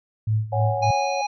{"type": "tone with tremolo", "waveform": "sine", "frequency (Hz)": 108.6, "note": "A2", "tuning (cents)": -22, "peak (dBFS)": -17, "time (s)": [0.27, 0.91], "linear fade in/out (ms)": 5, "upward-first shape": "sine", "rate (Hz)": 3.4, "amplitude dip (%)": 85}
{"type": "chord", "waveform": "sine", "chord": "C# suspended fourth", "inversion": "none", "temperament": "equal with one note detuned", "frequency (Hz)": [554.4, 740, 823.4], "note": ["C#5", "F#5", "G#5"], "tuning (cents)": [0, 0, -15], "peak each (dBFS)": [-26, -27, -28], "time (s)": [0.52, 1.22], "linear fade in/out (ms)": 10}
{"type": "harmonic tone", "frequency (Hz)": 825, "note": "G#5", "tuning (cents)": -12, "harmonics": [1, 3, 5, 7], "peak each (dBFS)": [-22, -32, -36, -39], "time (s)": [0.82, 1.27], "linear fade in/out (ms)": 10}
{"effects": []}